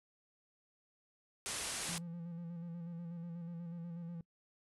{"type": "low-pass noise", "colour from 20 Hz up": "white", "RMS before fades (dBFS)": -41, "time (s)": [1.46, 1.98], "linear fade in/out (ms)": 0, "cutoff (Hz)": 11000, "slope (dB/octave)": 96}
{"type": "tone with vibrato", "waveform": "triangle", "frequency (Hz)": 170.1, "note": "F3", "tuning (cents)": -45, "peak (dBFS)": -40, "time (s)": [1.89, 4.21], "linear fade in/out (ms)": 2, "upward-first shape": "square", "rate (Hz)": 8.2, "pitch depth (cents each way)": 33}
{"effects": ["noise-tail reverb RT60 0.1 s tail -23 dB re dry"]}